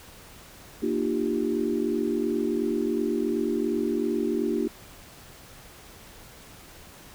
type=chord; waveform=sine; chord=G minor seventh; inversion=first; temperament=equal with one note detuned; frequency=233.1 / 301.4 / 349.2 / 392 Hz; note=Bb3 / D4 / F4 / G4; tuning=0 / +45 / 0 / 0 cents; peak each=-29 dBFS; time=0.82-4.68 s; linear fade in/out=10 ms; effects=pink hiss -48 dBFS RMS until 7.14 s